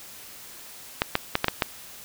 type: clicks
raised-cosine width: 0.3 ms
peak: -4 dBFS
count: 6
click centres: 1.019 / 1.154 / 1.354 / 1.444 / 1.483 / 1.622 s
effects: white hiss -44 dBFS RMS until 2.04 s